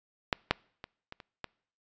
clicks, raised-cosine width 0.3 ms, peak -9 / -7 / -24 / -26 / -30 / -20 dBFS, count 6, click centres 0.328 / 0.51 / 0.841 / 1.124 / 1.202 / 1.443 s, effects noise-tail reverb RT60 0.6 s tail -26 dB re dry + resampled to 16000 Hz

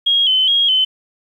sine tone with vibrato, 3161 Hz, G7, 14 cents sharp, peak -11 dBFS, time 0.06-0.85 s, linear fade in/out 10 ms, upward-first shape square, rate 2.4 Hz, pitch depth 61 cents each way, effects 8-bit

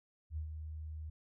sine tone with ADSR envelope, 77.78 Hz, D#2, in tune, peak -35 dBFS, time 0.3-1.1 s, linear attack 69 ms, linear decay 100 ms, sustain -6 dB, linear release 8 ms, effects none

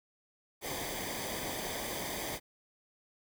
pink noise with comb filter, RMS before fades -38 dBFS, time 0.61-2.4 s, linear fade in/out 50 ms, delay 0.73 ms, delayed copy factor -0.7, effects none

